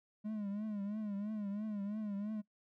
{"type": "tone with vibrato", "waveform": "triangle", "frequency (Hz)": 207.7, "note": "G#3", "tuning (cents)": 0, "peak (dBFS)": -35, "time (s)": [0.24, 2.42], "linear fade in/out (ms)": 20, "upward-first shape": "triangle", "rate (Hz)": 3, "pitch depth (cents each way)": 100, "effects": ["noise-tail reverb RT60 0.1 s tail -21 dB re dry"]}